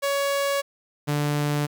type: tone pair in turn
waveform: sawtooth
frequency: 560 / 146.88 Hz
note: C#5 / D3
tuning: +18 / +1 cents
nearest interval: octave + major seventh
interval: 2317 cents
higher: first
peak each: -18 dBFS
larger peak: neither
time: 0.02-0.62 / 1.07-1.67 s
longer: neither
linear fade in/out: 20 ms
effects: 9-bit